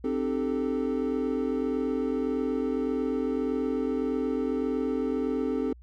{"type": "chord", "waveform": "triangle", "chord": "A half-diminished seventh", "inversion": "first", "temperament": "equal with one note detuned", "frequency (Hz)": [261.6, 303.3, 392, 440], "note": ["C4", "Eb4", "G4", "A4"], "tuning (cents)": [0, -44, 0, 0], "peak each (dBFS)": [-27, -31, -32, -29], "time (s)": [0.04, 5.73], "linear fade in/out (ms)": 5, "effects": ["added 60 Hz sine -47 dBFS peak until 5.82 s"]}